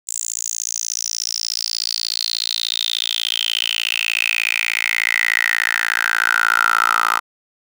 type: tone with high-pass filter sweep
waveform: 10% pulse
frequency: 56.6 Hz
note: A1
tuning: 50 cents sharp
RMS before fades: -20 dBFS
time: 0.07-7.2 s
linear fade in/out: 20 ms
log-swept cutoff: 7500 to 1200 Hz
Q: 8
effects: none